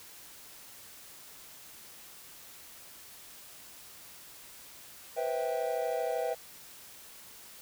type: chord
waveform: triangle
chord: C major seventh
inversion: third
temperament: just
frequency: 490.5 / 523.3 / 654.1 / 784.9 Hz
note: B4 / C5 / E5 / G5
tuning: -12 / 0 / -14 / +2 cents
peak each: -32 / -36 / -32 / -35 dBFS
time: 5.16-6.35 s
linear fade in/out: 20 ms
effects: white hiss -51 dBFS RMS until 7.61 s